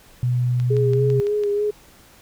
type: tone with pitch glide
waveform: sine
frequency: 123.47 to 128.19 Hz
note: B2 to C3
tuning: 0 to -35 cents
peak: -17 dBFS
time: 0.23-1.2 s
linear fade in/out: 0 ms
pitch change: +65 cents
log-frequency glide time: 0.93-1.01 s
type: click train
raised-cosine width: 0.2 ms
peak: -21 dBFS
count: 6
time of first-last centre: 0.6-1.436 s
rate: 5.98 Hz
type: tone with vibrato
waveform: sine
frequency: 413.2 Hz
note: G#4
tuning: 9 cents flat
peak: -18 dBFS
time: 0.7-1.71 s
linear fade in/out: 10 ms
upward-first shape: sine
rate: 3.4 Hz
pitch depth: 27 cents each way
effects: pink hiss -50 dBFS RMS until 2.21 s